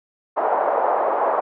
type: band-pass noise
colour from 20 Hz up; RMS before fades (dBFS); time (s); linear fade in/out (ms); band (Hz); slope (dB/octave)
pink; -20; 0.36-1.41; 20; 550 to 1000; 24
effects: none